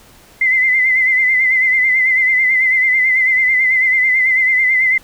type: tone with vibrato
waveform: sine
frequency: 2052 Hz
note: C7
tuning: 34 cents flat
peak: -10 dBFS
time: 0.41-4.98 s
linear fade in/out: 5 ms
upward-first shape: sine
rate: 9.1 Hz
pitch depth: 49 cents each way
effects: pink hiss -45 dBFS RMS until 5.03 s